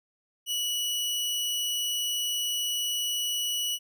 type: tone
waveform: sawtooth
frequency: 2939 Hz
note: F#7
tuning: 12 cents flat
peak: -24 dBFS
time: 0.46-3.79 s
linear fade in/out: 50 ms
effects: none